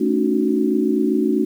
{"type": "chord", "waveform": "sine", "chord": "D# half-diminished seventh", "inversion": "second", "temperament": "equal with one note detuned", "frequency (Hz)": [220, 277.2, 304.9, 370], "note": ["A3", "C#4", "D#4", "F#4"], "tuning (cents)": [0, 0, -35, 0], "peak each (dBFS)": -21, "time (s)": [0, 1.45], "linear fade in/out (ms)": 10, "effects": ["8-bit"]}